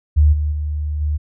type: tone with level steps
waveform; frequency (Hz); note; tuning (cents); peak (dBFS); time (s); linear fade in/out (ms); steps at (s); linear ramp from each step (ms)
sine; 75; D2; +37; -8 / -16 / -19 / -16; 0.16-1.18; 20; 0.32 / 0.51 / 1; 20
effects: none